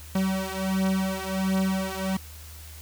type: beating tone pair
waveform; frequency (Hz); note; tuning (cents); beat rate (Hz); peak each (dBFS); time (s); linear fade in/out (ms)
45% pulse; 189.6 / 191; F#3 / G3; +43 / -45; 1.4; -27; 0.15-2.17; 5
effects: added 77 Hz sine -42 dBFS peak until 2.81 s + white hiss -47 dBFS RMS until 2.81 s